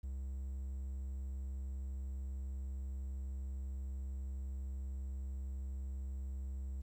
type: tone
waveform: triangle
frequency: 66.3 Hz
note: C2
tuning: 23 cents sharp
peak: -37 dBFS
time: 0.03-6.82 s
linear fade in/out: 10 ms
effects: 12-bit